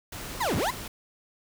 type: noise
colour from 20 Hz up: pink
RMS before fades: -38 dBFS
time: 0.12-0.88 s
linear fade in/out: 5 ms
type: linear two-way sweep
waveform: 35% pulse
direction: down then up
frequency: 1088 to 62.2 to 1088 Hz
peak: -23 dBFS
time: 0.4-0.71 s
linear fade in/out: 10 ms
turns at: 0.56 s
effects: none